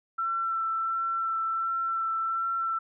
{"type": "tone with vibrato", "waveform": "sine", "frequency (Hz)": 1341, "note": "E6", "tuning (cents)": 29, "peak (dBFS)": -26, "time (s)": [0.18, 2.79], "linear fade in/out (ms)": 10, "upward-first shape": "sine", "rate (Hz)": 1.4, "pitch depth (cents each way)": 12, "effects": []}